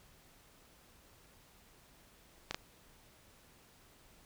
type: clicks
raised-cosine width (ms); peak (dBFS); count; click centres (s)
0.2; -18; 2; 2.51 / 2.545
effects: pink hiss -63 dBFS RMS until 4.25 s